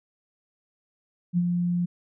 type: tone with ADSR envelope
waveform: sine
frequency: 175.4 Hz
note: F3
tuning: 8 cents sharp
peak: -18 dBFS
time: 1.33-1.86 s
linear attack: 44 ms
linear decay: 46 ms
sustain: -4 dB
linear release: 13 ms
effects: none